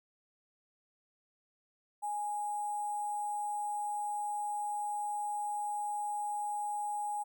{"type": "tone with sample-and-hold", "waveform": "sine", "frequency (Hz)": 830.6, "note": "G#5", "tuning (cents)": 0, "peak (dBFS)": -33, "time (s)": [2.02, 7.24], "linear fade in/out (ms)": 20, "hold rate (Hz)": 8820, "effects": []}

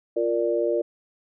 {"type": "chord", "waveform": "sine", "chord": "Bb major", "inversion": "second", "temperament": "equal", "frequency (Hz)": [349.2, 466.2, 587.3], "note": ["F4", "Bb4", "D5"], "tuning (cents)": [0, 0, 0], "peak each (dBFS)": -25, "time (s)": [0.16, 0.82], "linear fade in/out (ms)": 10, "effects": []}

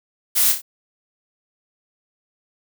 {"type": "noise with echo", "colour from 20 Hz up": "blue", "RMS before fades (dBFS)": -17, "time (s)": [0.35, 0.53], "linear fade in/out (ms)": 20, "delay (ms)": 30, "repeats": 3, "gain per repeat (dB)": -6, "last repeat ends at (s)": 0.62, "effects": []}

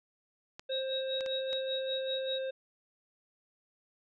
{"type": "clicks", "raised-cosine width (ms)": 0.2, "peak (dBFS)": -26, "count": 4, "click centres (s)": [0.595, 1.208, 1.262, 1.53]}
{"type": "harmonic tone", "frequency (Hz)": 528, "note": "C5", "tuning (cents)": 16, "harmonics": [1, 3, 5, 7], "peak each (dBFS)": [-33, -48, -53, -50], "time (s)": [0.69, 2.51], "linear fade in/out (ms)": 10}
{"type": "tone with tremolo", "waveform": "sine", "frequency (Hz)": 3800, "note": "A#7", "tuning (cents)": 33, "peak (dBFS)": -33, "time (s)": [0.71, 2.39], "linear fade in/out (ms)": 10, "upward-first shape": "sine", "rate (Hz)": 5.1, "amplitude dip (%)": 90}
{"effects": []}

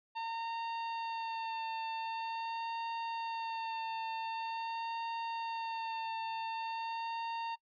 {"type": "tone with vibrato", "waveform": "45% pulse", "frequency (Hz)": 909, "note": "A#5", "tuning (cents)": -44, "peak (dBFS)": -36, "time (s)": [0.15, 7.56], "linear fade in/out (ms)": 20, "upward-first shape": "sine", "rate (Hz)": 0.45, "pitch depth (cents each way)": 18, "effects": ["noise-tail reverb RT60 0.1 s tail -23 dB re dry", "resampled to 11025 Hz"]}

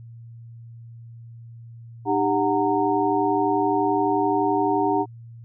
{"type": "tone cluster", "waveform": "sine", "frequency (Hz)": [304.3, 395.9, 739, 922], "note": ["D#4", "G4", "F#5", "A#5"], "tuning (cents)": [-38, 17, -2, -19], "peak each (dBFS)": -24, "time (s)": [2.05, 5.06], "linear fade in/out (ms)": 50, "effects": ["added 116 Hz sine -39 dBFS peak until 5.44 s"]}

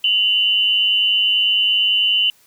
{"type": "tone pair together", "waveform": "sine", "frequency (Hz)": [2794, 3003], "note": ["F7", "F#7"], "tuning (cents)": [0, 25], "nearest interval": "minor second", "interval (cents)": 125, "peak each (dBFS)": [-18, -15], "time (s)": [0.04, 2.3], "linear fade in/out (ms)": 2, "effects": ["white hiss -54 dBFS RMS until 2.46 s"]}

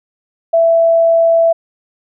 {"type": "tone", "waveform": "sine", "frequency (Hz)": 664, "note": "E5", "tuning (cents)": 12, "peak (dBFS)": -7, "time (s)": [0.53, 1.53], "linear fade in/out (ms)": 10, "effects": []}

